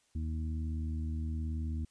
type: harmonic tone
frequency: 79 Hz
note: D#2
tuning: 27 cents sharp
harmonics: 1 / 2 / 3 / 4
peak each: -33 / -47 / -42 / -50 dBFS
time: 0.15-1.85 s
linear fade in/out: 5 ms
effects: white hiss -71 dBFS RMS until 1.9 s + resampled to 22050 Hz